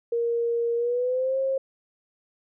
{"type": "tone with pitch glide", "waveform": "sine", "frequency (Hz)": [468.5, 535.1], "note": ["A#4", "C5"], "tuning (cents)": [9, 39], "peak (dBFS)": -22, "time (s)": [0.12, 1.58], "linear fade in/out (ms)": 5, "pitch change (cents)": 230, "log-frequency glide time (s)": [0.76, 1.38], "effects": []}